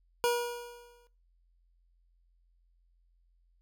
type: tone with exponential decay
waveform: 25% pulse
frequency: 479.6 Hz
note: A#4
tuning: 49 cents sharp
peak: -20 dBFS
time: 0.24-1.07 s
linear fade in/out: 0 ms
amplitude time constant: 180 ms
effects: noise-tail reverb RT60 0.3 s tail -17 dB re dry + added 43 Hz sine -65 dBFS peak until 3.61 s